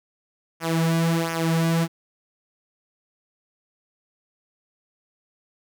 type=tone with flanger; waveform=sawtooth; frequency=164.9 Hz; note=E3; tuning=1 cent sharp; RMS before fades=-22 dBFS; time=0.6-1.88 s; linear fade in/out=50 ms; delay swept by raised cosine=0.24 to 3.84 ms; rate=1.4 Hz; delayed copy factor=-0.75; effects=none